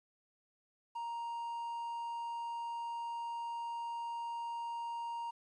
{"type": "tone with quantisation", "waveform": "triangle", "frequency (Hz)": 935, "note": "A#5", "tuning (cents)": 5, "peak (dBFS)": -36, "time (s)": [0.95, 5.31], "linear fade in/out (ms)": 10, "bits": 11, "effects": ["resampled to 24000 Hz"]}